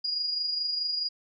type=tone with amplitude modulation; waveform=sine; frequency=4869 Hz; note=D#8; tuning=38 cents flat; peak=-25 dBFS; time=0.04-1.09 s; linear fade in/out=10 ms; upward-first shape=sine; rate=24.7 Hz; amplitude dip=45%; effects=none